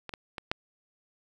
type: clicks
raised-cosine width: 0.3 ms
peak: -22 / -21 / -20 / -11 dBFS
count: 4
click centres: 0.093 / 0.138 / 0.382 / 0.515 s
effects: 8-bit